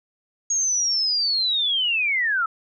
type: linear sweep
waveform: sine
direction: down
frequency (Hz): 6620 to 1284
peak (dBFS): -19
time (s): 0.5-2.46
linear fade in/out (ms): 5
effects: none